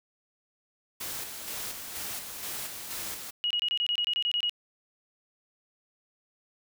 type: noise with tremolo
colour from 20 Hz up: white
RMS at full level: -36 dBFS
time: 1-3.31 s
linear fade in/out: 10 ms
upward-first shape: square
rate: 2.1 Hz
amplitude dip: 40%
type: tone bursts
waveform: sine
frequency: 2896 Hz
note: F#7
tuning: 38 cents flat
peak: -25 dBFS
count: 12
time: 3.44-4.495 s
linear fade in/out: 0 ms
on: 65 ms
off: 25 ms
effects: none